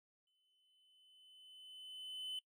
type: tone with exponential growth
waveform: triangle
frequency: 3028 Hz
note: F#7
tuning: 39 cents sharp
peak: -38 dBFS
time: 0.27-2.39 s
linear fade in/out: 2 ms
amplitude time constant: 460 ms
effects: noise-tail reverb RT60 0.1 s tail -21 dB re dry